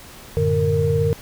sine tone cluster, 93.6 / 112.3 / 147.8 / 461.8 Hz, F#2 / A2 / D3 / A#4, +20 / +36 / +11 / -16 cents, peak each -22 / -26 / -21 / -19 dBFS, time 0.37-1.13 s, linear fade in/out 0 ms, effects pink hiss -41 dBFS RMS until 1.21 s

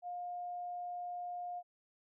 sine tone, 710 Hz, F5, 28 cents sharp, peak -39 dBFS, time 0.02-1.63 s, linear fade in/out 50 ms, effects none

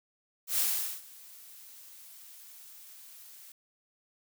blue noise with ADSR envelope, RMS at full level -27 dBFS, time 0.47-3.52 s, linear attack 110 ms, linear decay 430 ms, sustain -24 dB, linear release 3 ms, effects none

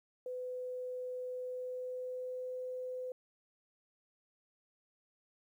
sine tone with pitch glide, 503 to 506.8 Hz, B4 to B4, +32 to +45 cents, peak -38 dBFS, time 0.26-3.12 s, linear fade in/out 2 ms, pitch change +13 cents, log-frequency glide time 1.3-2.54 s, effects 12-bit

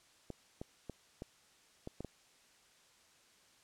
clicks, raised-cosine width 2 ms, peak -29 dBFS, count 7, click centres 0.303 / 0.615 / 0.897 / 1.221 / 1.874 / 2.006 / 2.047 s, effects white hiss -66 dBFS RMS until 3.63 s + low-pass 8000 Hz 12 dB/octave

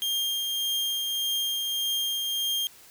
40% pulse tone with tremolo, 3208 Hz, G7, 39 cents sharp, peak -24 dBFS, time 0.02-2.67 s, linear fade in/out 0 ms, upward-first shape triangle, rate 1.7 Hz, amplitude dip 30%, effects white hiss -52 dBFS RMS until 2.9 s

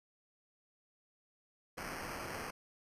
violet noise with sample-and-hold, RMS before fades -43 dBFS, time 1.77-2.51 s, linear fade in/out 10 ms, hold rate 3675 Hz, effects resampled to 32000 Hz

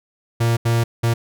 45% pulse tone bursts at uneven times, 116.54 Hz, A#2, in tune, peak -15 dBFS, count 3, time 0.4-0.57 / 0.65-0.84 / 1.03-1.14 s, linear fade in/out 10 ms, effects none

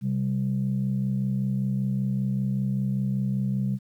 sine tone pair together, 130.81 / 195.99 Hz, C3 / G3, 0 / 0 cents, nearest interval perfect fifth, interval 700 cents, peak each -25 dBFS, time 0.01-3.79 s, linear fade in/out 50 ms, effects tanh soft clip ceiling -17 dBFS + 10-bit

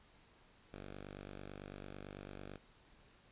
5% pulse tone, 49 Hz, G1, in tune, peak -37 dBFS, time 0.72-2.58 s, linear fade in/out 20 ms, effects pink hiss -66 dBFS RMS until 3.31 s + resampled to 8000 Hz

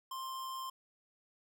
square tone with amplitude modulation, 1051 Hz, C6, 7 cents sharp, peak -39 dBFS, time 0.11-0.7 s, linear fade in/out 5 ms, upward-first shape sine, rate 126 Hz, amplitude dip 25%, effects none

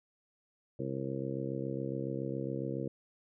harmonic tone, 67.2 Hz, C2, 47 cents sharp, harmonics 2 / 3 / 4 / 5 / 6 / 7 / 8, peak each -39 / -42 / -42 / -40 / -47 / -41 / -44 dBFS, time 0.79-2.88 s, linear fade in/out 5 ms, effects none

